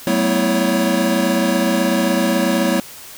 square tone cluster, 190.7 / 221.6 / 249.1 / 328.8 / 556 Hz, G3 / A3 / B3 / E4 / C#5, -47 / +13 / +15 / -4 / +5 cents, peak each -22 dBFS, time 0.07-2.8 s, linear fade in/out 2 ms, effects white hiss -37 dBFS RMS until 3.17 s

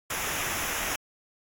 pink noise with comb filter, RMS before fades -31 dBFS, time 0.1-0.96 s, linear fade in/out 5 ms, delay 0.23 ms, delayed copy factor -0.7, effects AAC 64 kbps

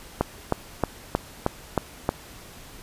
click train, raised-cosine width 1 ms, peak -6 dBFS, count 7, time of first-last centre 0.21-2.091 s, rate 3.19 Hz, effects pink hiss -45 dBFS RMS until 2.82 s + resampled to 32000 Hz

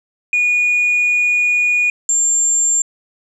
sine tone pair in turn, 2451 / 7345 Hz, D#7 / A#8, -27 / -27 cents, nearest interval octave + perfect fifth, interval 1900 cents, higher second, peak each -10 dBFS, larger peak neither, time 0.33-1.9 / 2.09-2.82 s, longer first, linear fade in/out 2 ms, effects tanh soft clip ceiling -10 dBFS

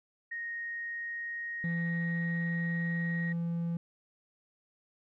sine tone with pitch glide, 1864.7 to 1883.1 Hz, A#6 to A#6, 0 to +17 cents, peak -35 dBFS, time 0.31-3.33 s, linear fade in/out 10 ms, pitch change +17 cents, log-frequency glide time 0.56-3.16 s
triangle tone, 169.2 Hz, E3, 45 cents sharp, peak -28 dBFS, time 1.64-3.77 s, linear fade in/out 2 ms
effects tanh soft clip ceiling -21 dBFS

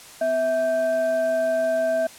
sine tone with frequency modulation, 653 Hz, E5, 17 cents flat, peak -19 dBFS, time 0.21-2.07 s, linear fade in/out 5 ms, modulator 906 Hz, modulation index 0.38, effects white hiss -44 dBFS RMS until 2.18 s + low-pass 11000 Hz 12 dB/octave

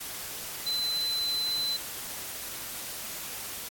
sine tone in noise, 4041 Hz, B7, 39 cents sharp, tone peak -27 dBFS, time 0.66-1.77 s, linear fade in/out 10 ms, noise white, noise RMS -38 dBFS, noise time 0-3.69 s, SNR +8 dB, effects AAC 64 kbps

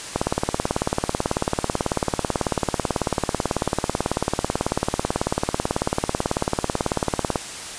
click train, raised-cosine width 1 ms, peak -5 dBFS, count 132, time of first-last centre 0.16-7.358 s, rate 18.2 Hz, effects white hiss -33 dBFS RMS until 7.78 s + resampled to 22050 Hz

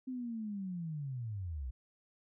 sine linear sweep, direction down, 261.6 to 58.27 Hz, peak -37 dBFS, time 0.07-1.71 s, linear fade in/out 10 ms, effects none

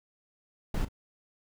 brown noise with echo, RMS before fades -29 dBFS, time 0.74-0.85 s, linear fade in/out 5 ms, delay 36 ms, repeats 1, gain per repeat -15 dB, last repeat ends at 0.886 s, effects none

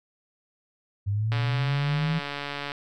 sine linear sweep, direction up, 98 to 164.81 Hz, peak -23 dBFS, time 1.06-2.2 s, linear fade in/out 20 ms
click train, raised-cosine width 0.3 ms, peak -16 dBFS, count 201, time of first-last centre 1.32-2.719 s, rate 143 Hz
effects none

